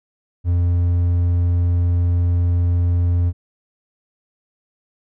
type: tone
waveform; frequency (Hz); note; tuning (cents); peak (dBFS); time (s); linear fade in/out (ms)
triangle; 87.31; F2; 0; -12; 0.44-3.33; 50
effects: none